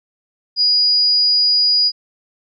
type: tone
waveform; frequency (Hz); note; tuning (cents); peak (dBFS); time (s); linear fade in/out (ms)
sine; 4900; D#8; -27; -11; 0.56-1.92; 50
effects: none